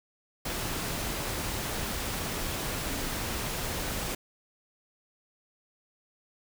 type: noise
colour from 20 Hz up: pink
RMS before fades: -33 dBFS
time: 0.45-4.15 s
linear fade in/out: 5 ms
effects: none